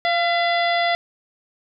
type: harmonic tone with a mistuned harmonic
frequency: 690 Hz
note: F5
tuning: 21 cents flat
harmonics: 1 / 2 / 3 / 4 / 5 / 6 / 7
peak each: -19 / -29 / -23 / -36 / -28 / -36 / -34 dBFS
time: 0.05-0.95 s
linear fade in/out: 0 ms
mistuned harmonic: 3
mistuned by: -46 cents
effects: none